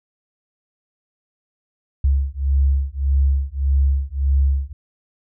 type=beating tone pair; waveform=sine; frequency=67.9 / 69.6 Hz; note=C#2 / C#2; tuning=-35 / +8 cents; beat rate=1.7 Hz; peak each=-18 dBFS; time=2.04-4.73 s; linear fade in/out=5 ms; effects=none